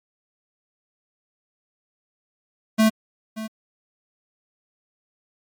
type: tone with echo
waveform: square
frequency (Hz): 219.4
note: A3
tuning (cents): -5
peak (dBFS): -14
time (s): 2.78-2.9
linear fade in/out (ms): 20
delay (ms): 580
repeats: 1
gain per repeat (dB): -15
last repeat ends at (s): 3.48
effects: MP3 96 kbps